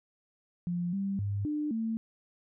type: tone with pitch steps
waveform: sine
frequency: 175 / 196.5 / 100.9 / 299.4 / 224.3 Hz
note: F3 / G3 / G#2 / D4 / A3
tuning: +4 / +4 / -49 / +33 / +34 cents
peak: -29 dBFS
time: 0.67-1.97 s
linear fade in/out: 0 ms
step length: 260 ms
effects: none